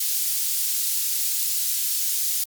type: high-pass noise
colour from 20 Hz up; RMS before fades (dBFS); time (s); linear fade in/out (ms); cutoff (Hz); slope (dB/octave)
white; -24; 0-2.44; 5; 4600; 12
effects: Opus 48 kbps